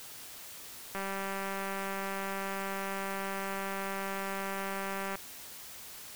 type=click train; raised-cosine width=0.5 ms; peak=-22 dBFS; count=821; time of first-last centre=0.95-5.155 s; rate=195 Hz; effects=white hiss -47 dBFS RMS until 6.15 s